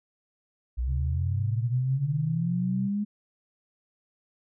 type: linear sweep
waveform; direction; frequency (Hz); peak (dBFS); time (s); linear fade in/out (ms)
sine; up; 57.7 to 209.9; -25; 0.77-3.05; 20
type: tone with pitch glide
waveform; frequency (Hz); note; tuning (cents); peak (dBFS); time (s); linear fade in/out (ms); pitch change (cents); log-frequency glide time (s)
sine; 130 to 129.18; C3 to C3; -11 to -22; -30; 0.86-2.9; 50; -11; 1.14-2.28
effects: none